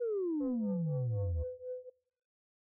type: exponential sweep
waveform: sine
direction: down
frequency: 496.9 to 73.42 Hz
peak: -30 dBFS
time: 0-1.44 s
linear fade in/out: 20 ms
type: tone with tremolo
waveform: sine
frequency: 504 Hz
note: B4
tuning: 35 cents sharp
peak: -35 dBFS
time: 0.4-1.9 s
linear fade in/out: 10 ms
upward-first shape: triangle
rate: 4 Hz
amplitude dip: 95%
effects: noise-tail reverb RT60 0.8 s tail -26 dB re dry + tanh soft clip ceiling -27 dBFS